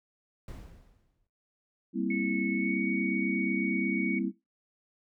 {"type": "noise with exponential decay", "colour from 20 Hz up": "brown", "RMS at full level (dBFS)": -39, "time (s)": [0.48, 1.27], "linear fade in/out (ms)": 2, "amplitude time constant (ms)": 170}
{"type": "chord", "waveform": "sine", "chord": "C dominant seventh", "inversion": "second", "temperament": "equal", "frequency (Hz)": [196, 233.1, 261.6, 329.6], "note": ["G3", "Bb3", "C4", "E4"], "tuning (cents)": [0, 0, 0, 0], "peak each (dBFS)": -33, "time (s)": [1.93, 4.32], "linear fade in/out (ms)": 50}
{"type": "tone with pitch glide", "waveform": "sine", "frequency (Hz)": [2201, 2238], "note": ["C#7", "C#7"], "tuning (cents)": [-13, 16], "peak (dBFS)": -32, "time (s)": [2.1, 4.19], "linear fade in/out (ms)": 5, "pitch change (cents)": 29, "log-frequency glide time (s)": [2.53, 2.78]}
{"effects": ["noise-tail reverb RT60 0.2 s tail -17 dB re dry"]}